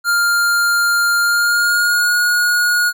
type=tone with pitch glide; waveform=square; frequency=1400 to 1443.5 Hz; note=F6 to F#6; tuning=+4 to -43 cents; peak=-13 dBFS; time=0.04-2.93 s; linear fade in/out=50 ms; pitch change=+53 cents; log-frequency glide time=1.2-2.13 s; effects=none